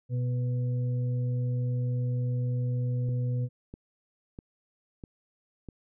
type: harmonic tone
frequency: 123.47 Hz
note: B2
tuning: in tune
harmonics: 1 / 2 / 4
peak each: -26 / -41 / -42 dBFS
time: 0.09-3.49 s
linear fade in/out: 50 ms
type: click train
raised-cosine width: 3 ms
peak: -28 dBFS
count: 5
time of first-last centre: 3.09-5.687 s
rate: 1.54 Hz
effects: none